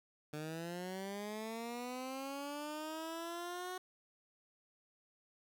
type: linear sweep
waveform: 15% pulse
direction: up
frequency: 148.9 to 370 Hz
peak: -35 dBFS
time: 0.33-3.78 s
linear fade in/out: 5 ms
effects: none